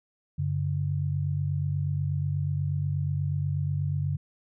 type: tone pair together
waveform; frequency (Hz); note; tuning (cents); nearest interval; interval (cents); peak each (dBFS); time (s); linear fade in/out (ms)
sine; 95.53 / 143.8; G2 / D3; -44 / -36; perfect fifth; 708; -29 / -27; 0.38-4.17; 10
effects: none